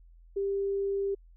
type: tone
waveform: sine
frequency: 395.8 Hz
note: G4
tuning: 17 cents sharp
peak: -27 dBFS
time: 0.36-1.15 s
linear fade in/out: 10 ms
effects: added 42 Hz sine -52 dBFS peak until 1.36 s